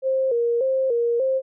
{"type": "tone with vibrato", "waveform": "sine", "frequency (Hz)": 498.8, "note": "B4", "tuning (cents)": 17, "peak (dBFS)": -18, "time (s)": [0.02, 1.42], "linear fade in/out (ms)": 50, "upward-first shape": "square", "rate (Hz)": 1.7, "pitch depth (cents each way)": 100, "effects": []}